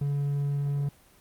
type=tone; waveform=triangle; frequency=142.4 Hz; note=C#3; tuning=47 cents sharp; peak=-23 dBFS; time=0.01-0.89 s; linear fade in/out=5 ms; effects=pink hiss -58 dBFS RMS until 1.2 s + Opus 24 kbps